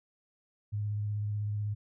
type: tone with vibrato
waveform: sine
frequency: 104.3 Hz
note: G#2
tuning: 8 cents sharp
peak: -30 dBFS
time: 0.72-1.75 s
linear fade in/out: 20 ms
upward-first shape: sine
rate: 16 Hz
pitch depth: 19 cents each way
effects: none